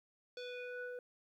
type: tone with low-pass filter sweep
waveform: square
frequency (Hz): 493.9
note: B4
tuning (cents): 0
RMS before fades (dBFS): -45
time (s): 0.37-0.99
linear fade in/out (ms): 2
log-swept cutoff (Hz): 4400 to 1000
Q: 3.3
effects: 13-bit